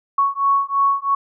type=beating tone pair; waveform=sine; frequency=1108.7 / 1111.7 Hz; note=C#6 / C#6; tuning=0 / +5 cents; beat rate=3 Hz; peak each=-18 dBFS; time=0.18-1.15 s; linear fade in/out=5 ms; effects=none